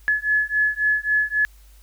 sine beating tone pair, 1706 / 1709.7 Hz, G#6 / G#6, +46 / +50 cents, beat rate 3.7 Hz, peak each -21 dBFS, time 0.08-1.45 s, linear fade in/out 0 ms, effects added 50 Hz sine -46 dBFS peak until 1.82 s + white hiss -57 dBFS RMS until 1.82 s

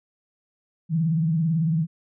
sine tone with vibrato, 161.9 Hz, E3, 31 cents flat, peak -19 dBFS, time 0.89-1.87 s, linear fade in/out 50 ms, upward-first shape triangle, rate 18 Hz, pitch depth 130 cents each way, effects none

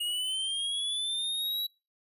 square linear sweep, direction up, 2860 to 3918 Hz, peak -30 dBFS, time 0-1.67 s, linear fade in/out 10 ms, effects noise-tail reverb RT60 0.3 s tail -25 dB re dry + resampled to 32000 Hz

